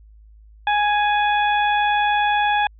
harmonic tone with a mistuned harmonic, 830.6 Hz, G#5, in tune, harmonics 1 / 2 / 3 / 4, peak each -17 / -23 / -27 / -29 dBFS, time 0.67-2.67 s, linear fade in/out 2 ms, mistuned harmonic 4, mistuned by +39 cents, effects added 53 Hz sine -44 dBFS peak until 2.79 s

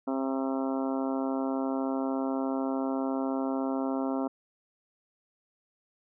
harmonic tone, 133.8 Hz, C3, 39 cents sharp, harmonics 2 / 3 / 4 / 5 / 6 / 7 / 8 / 9 / 10, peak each -29 / -38 / -37 / -37 / -41 / -41 / -45 / -47 / -45 dBFS, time 0.07-4.28 s, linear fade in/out 10 ms, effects none

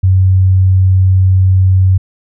sine tone, 93.9 Hz, F#2, 26 cents sharp, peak -5 dBFS, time 0.03-1.98 s, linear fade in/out 10 ms, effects none

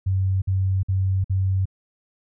sine tone bursts, 95.2 Hz, F#2, 50 cents sharp, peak -18 dBFS, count 4, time 0.06-1.656 s, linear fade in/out 10 ms, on 360 ms, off 52 ms, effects none

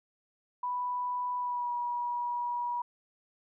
sine tone with pitch glide, 987.8 to 965.2 Hz, B5 to B5, 0 to -40 cents, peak -30 dBFS, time 0.63-2.82 s, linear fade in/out 5 ms, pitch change -40 cents, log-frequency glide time 1.38-1.72 s, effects none

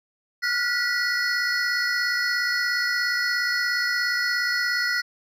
triangle tone cluster, 1403 / 1460 / 1949 / 4376 / 5130 Hz, F6 / F#6 / B6 / C#8 / E8, +8 / -24 / -23 / -23 / -48 cents, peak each -30 / -26 / -23 / -30 / -30 dBFS, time 0.42-5.02 s, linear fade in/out 20 ms, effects none

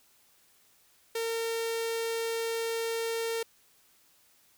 sawtooth tone with notch filter, 456.8 Hz, A#4, 35 cents flat, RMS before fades -32 dBFS, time 1.15-3.43 s, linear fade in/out 5 ms, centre 1100 Hz, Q 1.4, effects white hiss -64 dBFS RMS until 4.57 s

